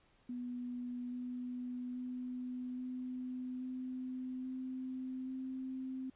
sine tone with pitch steps, 245.9 / 248.3 / 250.8 / 253.3 / 255.8 / 258.3 / 260.8 Hz, B3 / B3 / B3 / B3 / C4 / C4 / C4, -7 / +9 / +27 / +44 / -39 / -22 / -5 cents, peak -39 dBFS, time 0.29-6.1 s, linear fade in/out 5 ms, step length 830 ms, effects pink hiss -70 dBFS RMS until 6.15 s + resampled to 8000 Hz

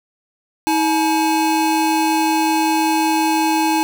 square tone pair together, 319.3 / 852.4 Hz, D#4 / G#5, +45 / +45 cents, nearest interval octave + perfect fourth, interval 1700 cents, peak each -18 dBFS, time 0.67-3.83 s, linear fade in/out 0 ms, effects none

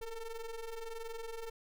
square ring-modulated tone, 224.3 Hz, A3, 34 cents sharp, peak -38 dBFS, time 0.01-1.5 s, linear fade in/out 5 ms, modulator 235 Hz, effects none

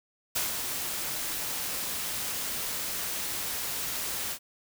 white noise with ADSR envelope, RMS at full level -28 dBFS, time 0.35-4.39 s, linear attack 11 ms, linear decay 150 ms, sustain -5 dB, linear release 77 ms, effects none

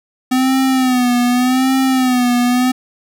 square tone with vibrato, 253.8 Hz, B3, 47 cents sharp, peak -12 dBFS, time 0.31-2.72 s, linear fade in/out 10 ms, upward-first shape sine, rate 0.85 Hz, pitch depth 73 cents each way, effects none

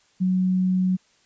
sine tone, 185 Hz, F#3, in tune, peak -18 dBFS, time 0.2-0.97 s, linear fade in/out 20 ms, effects white hiss -61 dBFS RMS until 1.25 s + resampled to 16000 Hz

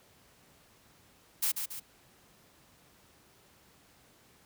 blue noise with echo, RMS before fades -29 dBFS, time 1.42-1.52 s, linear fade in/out 10 ms, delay 140 ms, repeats 2, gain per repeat -6 dB, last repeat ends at 1.8 s, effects pink hiss -62 dBFS RMS until 4.45 s + high-pass 60 Hz 12 dB/octave

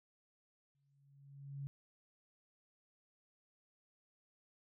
sine tone with exponential growth, 139.6 Hz, C#3, 13 cents sharp, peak -39 dBFS, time 0.75-1.67 s, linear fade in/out 0 ms, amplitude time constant 200 ms, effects none

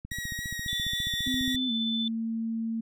click train, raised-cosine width 5 ms, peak -26 dBFS, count 23, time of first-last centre 0.05-1.547 s, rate 14.7 Hz
sawtooth tone with vibrato, 1900 Hz, A#6, 33 cents sharp, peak -30 dBFS, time 0.11-1.56 s, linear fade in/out 5 ms, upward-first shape sine, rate 3.6 Hz, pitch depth 14 cents each way
sine tone with tremolo, 3520 Hz, A7, in tune, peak -28 dBFS, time 0.68-2.08 s, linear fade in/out 2 ms, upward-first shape triangle, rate 16 Hz, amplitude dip 25%
sine tone with pitch glide, 256.7 to 226.1 Hz, C4 to A3, -33 to +47 cents, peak -28 dBFS, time 1.26-2.81 s, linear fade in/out 10 ms, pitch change -220 cents, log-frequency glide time 1.67-1.72 s
effects none

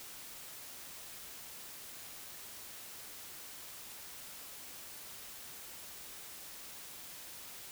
silence, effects white hiss -49 dBFS RMS until 7.71 s

